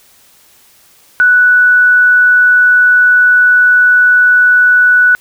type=tone; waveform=sine; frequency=1480 Hz; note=F#6; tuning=in tune; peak=-4 dBFS; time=1.2-5.15 s; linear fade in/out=0 ms; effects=white hiss -46 dBFS RMS until 5.2 s